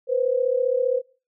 sine tone pair together, 487.9 / 523.1 Hz, B4 / C5, -21 / -1 cents, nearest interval minor second, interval 120 cents, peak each -22 dBFS, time 0.07-1.02 s, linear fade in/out 50 ms, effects noise-tail reverb RT60 0.3 s tail -18 dB re dry

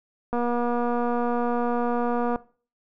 click train, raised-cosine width 1 ms, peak -14 dBFS, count 488, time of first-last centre 0.33-2.359 s, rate 240 Hz, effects noise-tail reverb RT60 0.4 s tail -19 dB re dry

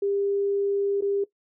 sine tone with dropouts, 399.9 Hz, G4, 35 cents sharp, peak -22 dBFS, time 0.02-1.24 s, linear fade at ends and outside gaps 5 ms, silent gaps 1.009-1.021 s, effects noise-tail reverb RT60 0.1 s tail -17 dB re dry

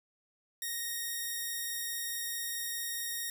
5% pulse tone, 1864.7 Hz, A#6, in tune, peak -24 dBFS, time 0.62-3.3 s, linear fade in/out 2 ms, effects none

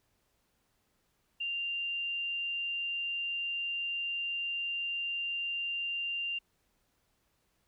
sine tone, 2786 Hz, F7, 5 cents flat, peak -32 dBFS, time 1.4-6.39 s, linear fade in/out 10 ms, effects pink hiss -75 dBFS RMS until 7.67 s

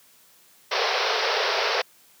pink band-pass noise, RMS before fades -24 dBFS, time 0.71-1.82 s, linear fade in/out 10 ms, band 400 to 5600 Hz, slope 96 dB/octave, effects white hiss -56 dBFS RMS until 2.2 s + high-pass 100 Hz 12 dB/octave

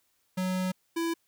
square tone pair in turn, 185 / 332.9 Hz, F#3 / E4, 0 / +17 cents, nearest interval minor seventh, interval 1017 cents, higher second, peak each -28 dBFS, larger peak neither, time 0.37-0.72 / 0.96-1.14 s, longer first, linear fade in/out 10 ms, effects white hiss -72 dBFS RMS until 1.27 s

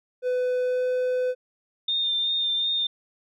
triangle tone with pitch glide, 501 to 504.2 Hz, B4 to B4, +25 to +36 cents, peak -20 dBFS, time 0.22-1.35 s, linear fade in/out 50 ms, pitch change +11 cents, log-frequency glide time 0.62-0.85 s
sine tone with vibrato, 3624 Hz, A#7, 50 cents flat, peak -22 dBFS, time 1.88-2.87 s, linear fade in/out 5 ms, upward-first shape sine, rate 2.7 Hz, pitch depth 21 cents each way
effects none

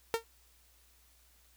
sawtooth tone with exponential decay, 456.7 Hz, A#4, 36 cents flat, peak -21 dBFS, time 0.14-0.24 s, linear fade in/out 0 ms, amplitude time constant 21 ms, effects added 60 Hz sine -66 dBFS peak until 1.56 s + white hiss -66 dBFS RMS until 1.56 s

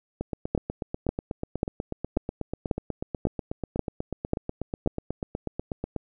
two click trains, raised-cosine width 2 ms, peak -16 / -9 dBFS, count 48 / 9, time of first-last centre 0.21-5.963 / 0.55-4.874 s, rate 8.17 / 1.85 Hz, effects none

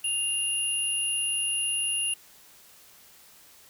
sine tone pair together, 2800 / 10738 Hz, F7 / E9, +4 / +31 cents, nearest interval octave + major seventh, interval 2327 cents, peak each -28 dBFS, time 0.04-2.14 s, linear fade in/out 5 ms, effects white hiss -54 dBFS RMS until 3.69 s

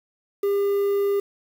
triangle tone with quantisation, 401.3 Hz, G4, 41 cents sharp, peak -17 dBFS, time 0.43-1.2 s, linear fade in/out 5 ms, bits 7, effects none

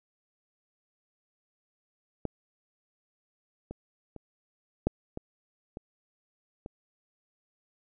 clicks, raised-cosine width 2 ms, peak -17 / -25 / -29 / -11 / -22 / -25 / -26 dBFS, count 7, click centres 2.253 / 3.71 / 4.163 / 4.87 / 5.174 / 5.771 / 6.661 s, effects none

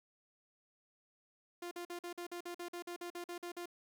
sawtooth tone bursts, 349.2 Hz, F4, in tune, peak -38 dBFS, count 15, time 1.62-3.658 s, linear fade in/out 5 ms, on 92 ms, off 47 ms, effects 12-bit

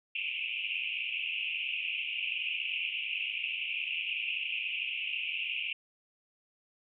white band-pass noise, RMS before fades -35 dBFS, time 0.15-5.73 s, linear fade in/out 5 ms, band 2400 to 2900 Hz, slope 96 dB/octave, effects none

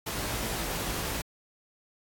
pink noise with comb filter, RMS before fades -33 dBFS, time 0.06-1.22 s, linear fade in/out 10 ms, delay 18 ms, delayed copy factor +0.95, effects AAC 64 kbps

